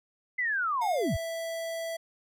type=linear sweep; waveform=sine; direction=down; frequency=2060 to 42.72 Hz; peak=-26 dBFS; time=0.38-1.17 s; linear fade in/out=10 ms
type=tone with pitch glide; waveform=square; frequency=720 to 660.2 Hz; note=F#5 to E5; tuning=-47 to +2 cents; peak=-33 dBFS; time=0.81-1.97 s; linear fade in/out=10 ms; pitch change=-151 cents; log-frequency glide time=0.94-1.06 s
effects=none